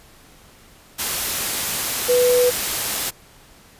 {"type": "tone in noise", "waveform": "sine", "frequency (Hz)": 493.9, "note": "B4", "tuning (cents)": 0, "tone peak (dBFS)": -13, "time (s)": [2.08, 2.51], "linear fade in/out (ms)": 20, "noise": "white", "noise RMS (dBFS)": -23, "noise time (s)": [0.98, 3.11], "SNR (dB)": 7, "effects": ["pink hiss -49 dBFS RMS until 3.79 s", "resampled to 32000 Hz"]}